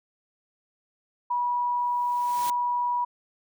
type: tone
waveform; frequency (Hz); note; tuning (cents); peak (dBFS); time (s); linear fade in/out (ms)
sine; 972; B5; -28; -23; 1.3-3.05; 10
type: noise with exponential growth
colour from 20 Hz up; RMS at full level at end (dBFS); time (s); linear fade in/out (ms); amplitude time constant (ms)
white; -34; 1.76-2.5; 1; 160
effects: none